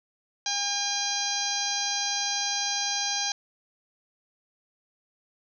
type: harmonic tone with a mistuned harmonic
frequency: 808 Hz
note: G#5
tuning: 48 cents flat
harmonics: 1 / 2 / 3 / 4 / 5 / 6 / 7 / 8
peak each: -34 / -37 / -38 / -35 / -33 / -33 / -33 / -34 dBFS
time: 0.46-3.32 s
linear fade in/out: 2 ms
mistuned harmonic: 8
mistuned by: -35 cents
effects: none